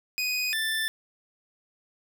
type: tone pair in turn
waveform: 25% pulse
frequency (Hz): 2494 / 1768.7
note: D#7 / A6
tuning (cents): +3 / +9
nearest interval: tritone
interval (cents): 594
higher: first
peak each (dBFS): -22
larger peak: neither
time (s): 0.18-0.53 / 0.53-0.88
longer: neither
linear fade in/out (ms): 0
effects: none